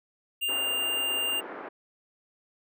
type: tone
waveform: square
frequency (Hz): 2800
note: F7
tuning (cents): +4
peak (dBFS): -27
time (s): 0.41-1.41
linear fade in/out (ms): 20
type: band-pass noise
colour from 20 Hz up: pink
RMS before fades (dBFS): -40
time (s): 0.48-1.69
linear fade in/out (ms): 10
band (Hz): 300 to 1800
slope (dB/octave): 24
effects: none